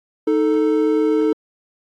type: tone pair together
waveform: triangle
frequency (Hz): 311.7 / 440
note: D#4 / A4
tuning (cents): +3 / 0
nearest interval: tritone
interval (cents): 597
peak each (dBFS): -15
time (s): 0.27-1.33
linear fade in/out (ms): 5
effects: AAC 48 kbps